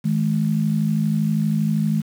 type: tone pair together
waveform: sine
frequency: 159.2 / 211.8 Hz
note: D#3 / G#3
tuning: +40 / +34 cents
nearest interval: perfect fourth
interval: 494 cents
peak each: -20 dBFS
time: 0.04-2.02 s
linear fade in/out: 20 ms
effects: 7-bit